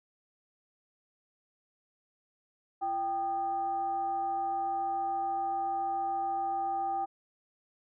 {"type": "tone with frequency modulation", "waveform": "sine", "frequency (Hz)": 784, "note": "G5", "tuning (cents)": 0, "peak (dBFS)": -29, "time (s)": [2.81, 7.06], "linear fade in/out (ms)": 20, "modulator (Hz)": 443, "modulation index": 0.38, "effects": []}